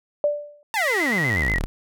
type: tone with exponential decay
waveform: sine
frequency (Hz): 587.3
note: D5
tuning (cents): 0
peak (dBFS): -14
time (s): 0.24-0.63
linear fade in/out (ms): 1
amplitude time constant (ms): 84
type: exponential sweep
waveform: sawtooth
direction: down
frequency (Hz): 932.3 to 30.3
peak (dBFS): -19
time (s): 0.74-1.66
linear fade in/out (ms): 0
type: tone with vibrato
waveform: sine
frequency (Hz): 1975.5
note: B6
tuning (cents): 0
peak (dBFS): -21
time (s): 0.76-1.59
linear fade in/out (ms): 10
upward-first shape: square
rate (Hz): 8.3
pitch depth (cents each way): 57
effects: none